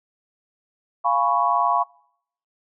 sine chord, C# dominant seventh, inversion first, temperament equal, 698.5 / 830.6 / 987.8 / 1108.7 Hz, E#5 / G#5 / B5 / C#6, 0 / 0 / 0 / 0 cents, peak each -23 / -25 / -22 / -21 dBFS, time 1.04-1.84 s, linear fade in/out 20 ms, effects noise-tail reverb RT60 0.7 s tail -25 dB re dry

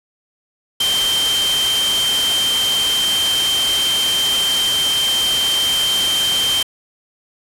sine tone in noise, 3136 Hz, G7, in tune, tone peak -15 dBFS, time 0.8-6.63 s, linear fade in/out 5 ms, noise white, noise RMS -21 dBFS, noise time 0.8-6.63 s, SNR +3 dB, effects low-pass 11000 Hz 12 dB/octave

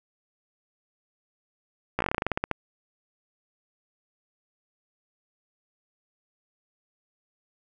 slowing click train, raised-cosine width 0.5 ms, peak -10 dBFS, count 15, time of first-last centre 1.99-2.513 s, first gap 15 ms, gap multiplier 1.13, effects none

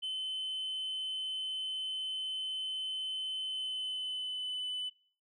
sine tone with pitch glide, 3052 to 3003 Hz, G7 to F#7, -47 to +25 cents, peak -32 dBFS, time 0.02-4.9 s, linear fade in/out 20 ms, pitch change -28 cents, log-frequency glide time 3.43-4.65 s, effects noise-tail reverb RT60 0.4 s tail -18 dB re dry + tanh soft clip ceiling -33 dBFS

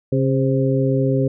harmonic tone with a mistuned harmonic, 134.8 Hz, C#3, 48 cents flat, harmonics 1 / 2 / 3 / 4, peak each -18 / -21 / -22 / -23 dBFS, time 0.12-1.28 s, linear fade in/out 5 ms, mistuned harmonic 4, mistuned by -49 cents, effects none

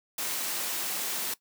white noise, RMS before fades -32 dBFS, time 0.18-1.34 s, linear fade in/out 5 ms, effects noise-tail reverb RT60 0.1 s tail -18 dB re dry + high-pass 200 Hz 12 dB/octave

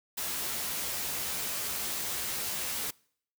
white noise with comb filter, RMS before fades -34 dBFS, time 0.17-2.91 s, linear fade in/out 10 ms, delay 14 ms, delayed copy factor +0.6, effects noise-tail reverb RT60 0.6 s tail -25 dB re dry

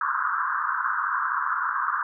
pink band-pass noise, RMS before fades -26 dBFS, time 0.01-2.03 s, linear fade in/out 2 ms, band 1000 to 1600 Hz, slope 96 dB/octave, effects none

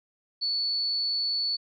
sine tone, 4445 Hz, C#8, 4 cents sharp, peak -25 dBFS, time 0.41-1.57 s, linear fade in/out 20 ms, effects none

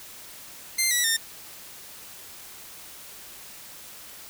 10% pulse tone with pitch steps, 2089 / 1949.1 / 1818.6 Hz, C7 / B6 / A#6, -3 / -23 / -43 cents, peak -12 dBFS, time 0.78-1.17 s, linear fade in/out 10 ms, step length 130 ms, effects white hiss -44 dBFS RMS until 4.29 s

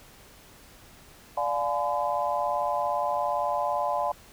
sine chord, D diminished seventh, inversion none, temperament just, 587.3 / 704.8 / 845.8 / 1014.9 Hz, D5 / F5 / Ab5 / Cb6, 0 / +16 / +31 / +47 cents, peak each -30 dBFS, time 1.37-4.12 s, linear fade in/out 5 ms, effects pink hiss -52 dBFS RMS until 4.32 s

